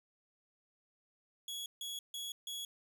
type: tone bursts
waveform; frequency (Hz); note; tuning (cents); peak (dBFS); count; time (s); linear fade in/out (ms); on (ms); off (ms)
sawtooth; 3351; G#7; +15; -37; 4; 1.48-2.65; 2; 180; 150
effects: none